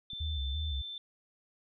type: tone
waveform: sine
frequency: 3545 Hz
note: A7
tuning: 12 cents sharp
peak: -39 dBFS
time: 0.1-0.98 s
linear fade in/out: 2 ms
type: click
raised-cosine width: 5 ms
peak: -36 dBFS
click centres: 0.133 s
type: tone with vibrato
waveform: sine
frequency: 72.6 Hz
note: D2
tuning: 19 cents flat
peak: -32 dBFS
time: 0.2-0.82 s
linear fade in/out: 10 ms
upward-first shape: square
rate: 2.9 Hz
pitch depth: 110 cents each way
effects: none